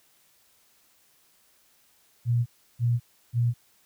sine tone bursts, 119.3 Hz, A#2, 41 cents sharp, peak -20 dBFS, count 3, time 2.25-3.54 s, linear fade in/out 50 ms, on 210 ms, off 330 ms, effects white hiss -63 dBFS RMS until 3.85 s

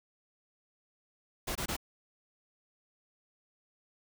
pink noise bursts, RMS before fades -35 dBFS, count 3, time 1.47-1.766 s, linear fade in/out 10 ms, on 84 ms, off 22 ms, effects none

